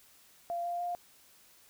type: tone with pitch steps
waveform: sine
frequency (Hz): 690 / 696.8 / 703.7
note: F5 / F5 / F5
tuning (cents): -21 / -4 / +13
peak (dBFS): -32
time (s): 0.5-0.95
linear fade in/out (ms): 0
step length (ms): 150
effects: white hiss -61 dBFS RMS until 1.69 s